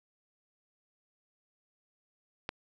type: click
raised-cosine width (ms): 0.3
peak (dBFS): -18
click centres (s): 2.491
effects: none